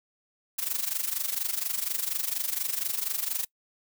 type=noise with amplitude modulation; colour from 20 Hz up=blue; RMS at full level=-27 dBFS; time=0.58-3.45 s; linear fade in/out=10 ms; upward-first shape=sine; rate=24.2 Hz; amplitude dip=80%; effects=noise-tail reverb RT60 0.1 s tail -24 dB re dry